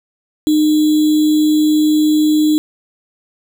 sine tone with sample-and-hold, 305.6 Hz, D#4, 31 cents flat, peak -9 dBFS, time 0.47-2.58 s, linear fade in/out 0 ms, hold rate 3675 Hz, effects none

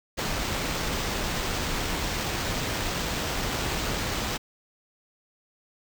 pink noise with sample-and-hold, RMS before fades -29 dBFS, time 0.17-4.38 s, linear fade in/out 20 ms, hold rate 11025 Hz, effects none

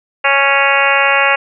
harmonic tone, 277.2 Hz, C#4, in tune, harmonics 2 / 3 / 4 / 5 / 6 / 7 / 8 / 9 / 10, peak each -18 / -18 / -18 / -18 / -18 / -18 / -18 / -18 / -18 dBFS, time 0.24-1.36 s, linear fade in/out 10 ms, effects none

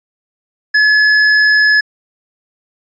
sine tone with hard clipping, 1707 Hz, G#6, 47 cents sharp, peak -9 dBFS, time 0.74-1.81 s, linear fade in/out 10 ms, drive 12 dB, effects resampled to 16000 Hz

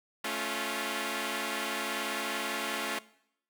5% pulse chord, A augmented, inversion none, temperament equal with one note detuned, 217.6 / 277.2 / 349.2 Hz, A3 / C#4 / E#4, -19 / 0 / 0 cents, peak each -25 dBFS, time 0.24-2.99 s, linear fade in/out 5 ms, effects noise-tail reverb RT60 0.7 s tail -19 dB re dry

